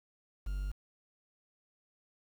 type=tone with quantisation; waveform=triangle; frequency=48.52 Hz; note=G1; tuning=17 cents flat; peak=-31 dBFS; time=0.46-0.72 s; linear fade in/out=10 ms; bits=9; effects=none